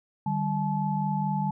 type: tone cluster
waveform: sine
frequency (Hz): 151.4 / 196 / 863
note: D#3 / G3 / A5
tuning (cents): -47 / 0 / -34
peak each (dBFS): -29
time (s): 0.26-1.51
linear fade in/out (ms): 5
effects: none